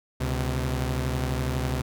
sawtooth tone pair together, 69.9 / 127.75 Hz, C#2 / C3, +15 / -41 cents, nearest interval minor seventh, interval 1044 cents, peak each -24 dBFS, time 0.2-1.82 s, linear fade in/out 10 ms, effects none

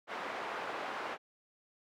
pink band-pass noise, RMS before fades -40 dBFS, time 0.07-1.18 s, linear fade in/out 50 ms, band 560 to 1800 Hz, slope 12 dB/octave, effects none

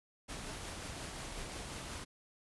pink noise with tremolo, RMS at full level -43 dBFS, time 0.28-2.05 s, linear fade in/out 20 ms, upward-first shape triangle, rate 5.6 Hz, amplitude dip 25%, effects resampled to 24000 Hz

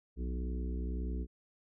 harmonic tone with a mistuned harmonic, 61.74 Hz, B1, in tune, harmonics 1 / 3 / 4 / 5 / 6 / 7, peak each -34 / -44 / -46 / -48 / -50 / -51 dBFS, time 0.16-1.27 s, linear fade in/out 50 ms, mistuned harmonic 3, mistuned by -79 cents, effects none

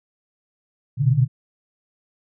sine tone cluster, 120 / 128.1 / 146.9 Hz, B2 / C3 / D3, -49 / -36 / +1 cents, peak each -19 dBFS, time 0.97-1.28 s, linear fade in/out 50 ms, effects none

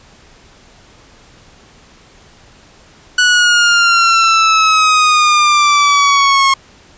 sawtooth exponential sweep, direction down, 1480 to 1083 Hz, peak -4 dBFS, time 3.18-6.54 s, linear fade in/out 5 ms, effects pink hiss -44 dBFS RMS until 6.97 s + resampled to 16000 Hz

